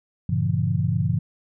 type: chord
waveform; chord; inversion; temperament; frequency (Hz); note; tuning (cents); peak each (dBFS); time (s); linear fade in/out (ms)
sine; G diminished seventh; none; just; 98 / 117.6 / 141.12 / 169.34; G2 / Bb2 / Db3 / Fb3; 0 / +16 / +31 / +47; -25; 0.29-1.19; 5
effects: none